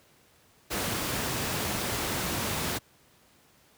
pink noise, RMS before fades -30 dBFS, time 0.7-2.79 s, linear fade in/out 20 ms, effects pink hiss -61 dBFS RMS until 3.77 s + high-pass 80 Hz 12 dB/octave

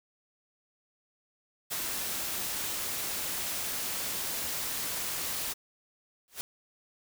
white noise, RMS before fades -34 dBFS, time 1.7-5.54 s, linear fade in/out 20 ms
white noise with exponential growth, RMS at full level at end -33 dBFS, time 6.28-6.41 s, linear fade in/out 0 ms, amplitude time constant 28 ms
effects none

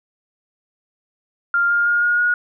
sine tone with pitch steps, 1396.9 / 1409.1 / 1421.3 / 1433.7 / 1446.2 Hz, F6 / F6 / F6 / F6 / F#6, 0 / +15 / +30 / +45 / -40 cents, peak -14 dBFS, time 1.54-2.34 s, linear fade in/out 2 ms, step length 160 ms, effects none

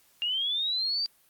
sine linear sweep, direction up, 2794 to 4699 Hz, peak -26 dBFS, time 0.22-1.06 s, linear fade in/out 0 ms, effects white hiss -63 dBFS RMS until 1.29 s + Opus 48 kbps

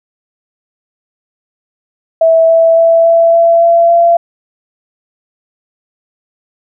sine tone with pitch steps, 654 / 658.5 / 663.1 / 667.7 / 672.4 / 677.1 / 681.8 Hz, E5 / E5 / E5 / E5 / E5 / E5 / F5, -14 / -2 / +10 / +22 / +34 / +46 / -42 cents, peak -4 dBFS, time 2.21-4.17 s, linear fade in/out 5 ms, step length 280 ms, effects none

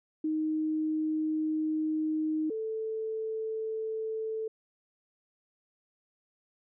sine tone pair in turn, 311.6 / 440.7 Hz, D#4 / A4, +3 / +3 cents, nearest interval tritone, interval 600 cents, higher second, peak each -27 / -31 dBFS, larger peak first, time 0.24-2.5 / 2.5-4.48 s, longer first, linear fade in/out 5 ms, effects none

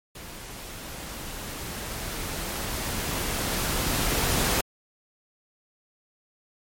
pink noise with level ramp, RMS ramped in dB -41 to -23 dBFS, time 0.15-4.61 s, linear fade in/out 5 ms, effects MP3 64 kbps

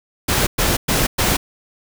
pink noise bursts, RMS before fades -17 dBFS, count 4, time 0.28-1.37 s, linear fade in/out 10 ms, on 190 ms, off 110 ms, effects none

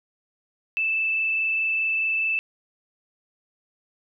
sine tone with frequency modulation, 2637 Hz, E7, in tune, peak -21 dBFS, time 0.77-2.39 s, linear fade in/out 0 ms, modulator 24.8 Hz, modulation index 0.77, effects none

